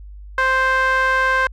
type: tone with band-pass filter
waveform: sawtooth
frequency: 523.3 Hz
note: C5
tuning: in tune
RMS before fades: -17 dBFS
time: 0.38-1.47 s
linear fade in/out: 2 ms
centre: 1400 Hz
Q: 3.9
effects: added 50 Hz sine -34 dBFS peak until 1.52 s